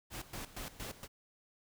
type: noise with tremolo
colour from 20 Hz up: pink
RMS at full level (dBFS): -43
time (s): 0.1-1.08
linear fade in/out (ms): 50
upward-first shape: square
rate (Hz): 4.3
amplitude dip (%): 80
effects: none